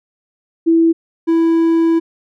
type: tone pair in turn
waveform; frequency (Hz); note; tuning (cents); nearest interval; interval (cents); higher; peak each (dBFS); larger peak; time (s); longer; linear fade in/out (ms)
sine / triangle; 329.9 / 329.9; E4 / E4; +1 / +1; unison; 0; neither; -8; neither; 0.66-0.93 / 1.27-2; second; 20
effects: none